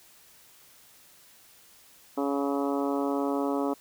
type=harmonic tone with a mistuned harmonic; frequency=140.3 Hz; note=C#3; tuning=21 cents sharp; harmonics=2 / 3 / 4 / 5 / 6 / 7 / 8 / 9; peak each=-28 / -32 / -34 / -36 / -38 / -39 / -40 / -41 dBFS; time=2.17-3.74 s; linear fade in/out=10 ms; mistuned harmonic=9; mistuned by=+20 cents; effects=white hiss -56 dBFS RMS until 3.8 s